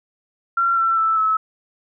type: tone with pitch steps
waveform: sine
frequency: 1369 / 1344.7 / 1320.8 / 1297.4 Hz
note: F6 / E6 / E6 / E6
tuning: -35 / +34 / +3 / -28 cents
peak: -15 dBFS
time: 0.57-1.37 s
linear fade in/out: 5 ms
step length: 200 ms
effects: none